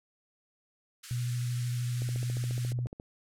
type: high-pass noise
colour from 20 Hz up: white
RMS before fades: -44 dBFS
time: 1.03-2.73 s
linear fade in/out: 10 ms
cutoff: 1300 Hz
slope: 48 dB/octave
type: tone with vibrato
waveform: sine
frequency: 122.2 Hz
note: B2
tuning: 18 cents flat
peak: -29 dBFS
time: 1.11-2.87 s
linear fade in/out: 0 ms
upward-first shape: triangle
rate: 13 Hz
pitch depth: 17 cents each way
type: click train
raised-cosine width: 2 ms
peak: -29 dBFS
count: 15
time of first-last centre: 2.02-2.999 s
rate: 14.3 Hz
effects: low-pass 10000 Hz 12 dB/octave